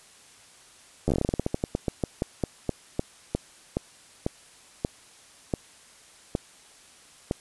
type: slowing click train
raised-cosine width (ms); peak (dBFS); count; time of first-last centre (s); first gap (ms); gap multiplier
2; -11; 29; 1.08-7.311; 11; 1.18
effects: white hiss -53 dBFS RMS until 7.4 s + resampled to 24000 Hz